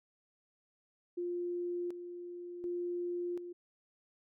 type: tone with tremolo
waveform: sine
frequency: 351.2 Hz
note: F4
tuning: 10 cents sharp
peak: -34 dBFS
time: 1.17-3.53 s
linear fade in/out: 10 ms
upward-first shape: square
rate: 0.68 Hz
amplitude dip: 60%
effects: none